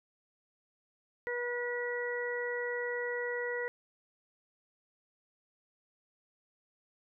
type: harmonic tone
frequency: 484.5 Hz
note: B4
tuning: 33 cents flat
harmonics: 1 / 2 / 3 / 4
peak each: -35 / -45 / -43 / -37 dBFS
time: 1.27-3.68 s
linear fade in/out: 0 ms
effects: none